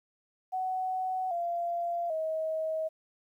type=tone with pitch steps; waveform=sine; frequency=747 / 689 / 635.4 Hz; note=F#5 / F5 / D#5; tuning=+16 / -24 / +36 cents; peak=-29 dBFS; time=0.52-2.89 s; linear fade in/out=20 ms; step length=790 ms; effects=11-bit